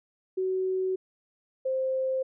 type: tone pair in turn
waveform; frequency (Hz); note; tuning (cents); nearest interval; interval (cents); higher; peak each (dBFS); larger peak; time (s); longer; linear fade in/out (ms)
sine; 375 / 524.1; F#4 / C5; +23 / +3; tritone; 580; second; -25; neither; 0.37-0.96 / 1.65-2.23; first; 10
effects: none